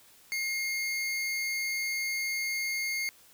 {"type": "tone pair together", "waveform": "square", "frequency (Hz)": [2139, 4521], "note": ["C7", "C#8"], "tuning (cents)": [38, 33], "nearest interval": "octave + minor second", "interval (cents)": 1295, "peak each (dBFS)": [-31, -38], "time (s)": [0.32, 3.09], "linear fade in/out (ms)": 0, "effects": ["white hiss -58 dBFS RMS until 3.33 s"]}